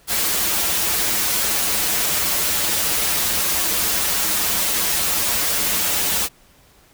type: noise with comb filter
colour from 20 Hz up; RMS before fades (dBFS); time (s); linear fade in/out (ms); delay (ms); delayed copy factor
white; -20; 0.07-6.29; 50; 7.7; -1
effects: pink hiss -53 dBFS RMS until 6.93 s